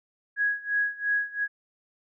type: tone with tremolo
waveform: sine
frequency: 1661.2 Hz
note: G#6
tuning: in tune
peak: -21 dBFS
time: 0.36-1.48 s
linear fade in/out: 50 ms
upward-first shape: sine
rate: 2.9 Hz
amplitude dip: 90%
effects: none